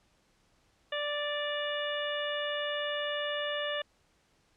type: harmonic tone with a mistuned harmonic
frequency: 587.3 Hz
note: D5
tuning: in tune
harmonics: 1 / 2 / 3 / 4 / 5 / 6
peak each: -34 / -41 / -37 / -47 / -38 / -41 dBFS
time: 0.92-3.82 s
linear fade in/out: 5 ms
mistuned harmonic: 5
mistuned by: -21 cents
effects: pink hiss -69 dBFS RMS until 4.56 s + low-pass 8000 Hz 12 dB/octave